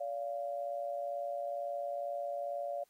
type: tone pair together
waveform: sine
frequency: 573 / 695.2 Hz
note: D5 / F5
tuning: -43 / -8 cents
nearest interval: minor third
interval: 335 cents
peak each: -37 / -39 dBFS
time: 0-2.84 s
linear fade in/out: 10 ms
effects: white hiss -73 dBFS RMS until 2.89 s + AAC 48 kbps